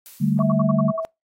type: noise with exponential decay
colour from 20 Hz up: blue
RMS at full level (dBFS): -39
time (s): 0.06-0.71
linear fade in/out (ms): 0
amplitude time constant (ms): 140
type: chord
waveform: sine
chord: D suspended fourth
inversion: none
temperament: equal with one note detuned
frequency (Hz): 148.45 / 196 / 220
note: D3 / G3 / A3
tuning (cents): +19 / 0 / 0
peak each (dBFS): -21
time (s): 0.2-0.92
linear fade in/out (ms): 20
type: tone with tremolo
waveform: sine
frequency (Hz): 651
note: E5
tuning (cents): -22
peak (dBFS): -22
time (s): 0.39-1.05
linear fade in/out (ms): 0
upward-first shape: sine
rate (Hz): 20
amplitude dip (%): 45
type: tone bursts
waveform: sine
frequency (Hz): 1123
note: C#6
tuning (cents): +22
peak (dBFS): -23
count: 7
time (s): 0.4-1.002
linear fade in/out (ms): 5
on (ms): 26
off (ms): 70
effects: noise-tail reverb RT60 0.2 s tail -25 dB re dry + AAC 48 kbps